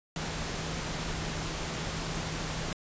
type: tone in noise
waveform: sine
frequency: 159.8 Hz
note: D#3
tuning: 47 cents sharp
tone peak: -39 dBFS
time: 0.16-2.73 s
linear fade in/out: 2 ms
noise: pink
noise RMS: -35 dBFS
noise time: 0.16-2.73 s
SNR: -7 dB
effects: resampled to 16000 Hz